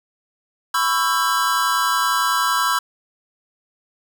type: chord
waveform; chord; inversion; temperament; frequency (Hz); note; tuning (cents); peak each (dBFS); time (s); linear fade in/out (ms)
square; C# half-diminished seventh; third; just; 997.9 / 1108.7 / 1330.5 / 1596.6; B5 / C#6 / E6 / G6; +18 / 0 / +16 / +31; -23 / -24 / -22 / -25; 0.74-2.79; 5
effects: none